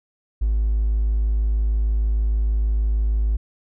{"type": "tone with hard clipping", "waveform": "triangle", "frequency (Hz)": 53.2, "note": "G#1", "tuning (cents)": 42, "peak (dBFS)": -17, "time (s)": [0.41, 3.37], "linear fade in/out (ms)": 10, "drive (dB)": 3, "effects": []}